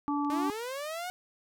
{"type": "harmonic tone", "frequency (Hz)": 289.1, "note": "D4", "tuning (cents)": -27, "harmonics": [1, 3, 4], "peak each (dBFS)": [-29, -34, -35], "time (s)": [0.08, 0.5], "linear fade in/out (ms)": 0}
{"type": "click", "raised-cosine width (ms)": 0.2, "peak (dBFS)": -37, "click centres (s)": 0.248}
{"type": "linear sweep", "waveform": "sawtooth", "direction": "up", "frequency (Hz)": [293.7, 740], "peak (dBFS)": -31, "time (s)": [0.3, 1.1], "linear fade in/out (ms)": 0}
{"effects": []}